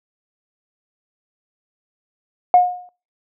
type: tone with exponential decay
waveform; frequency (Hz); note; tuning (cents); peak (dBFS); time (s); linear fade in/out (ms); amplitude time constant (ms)
sine; 720; F#5; -47; -4; 2.54-2.89; 1; 76
effects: noise-tail reverb RT60 0.4 s tail -24 dB re dry + tanh soft clip ceiling -1 dBFS